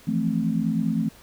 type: chord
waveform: sine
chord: F major seventh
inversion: third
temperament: equal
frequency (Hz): 164.81 / 174.61 / 220 / 261.6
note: E3 / F3 / A3 / C4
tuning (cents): 0 / 0 / 0 / 0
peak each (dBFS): -27 / -29 / -24 / -28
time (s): 0.07-1.09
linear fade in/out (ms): 10
effects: pink hiss -51 dBFS RMS until 1.22 s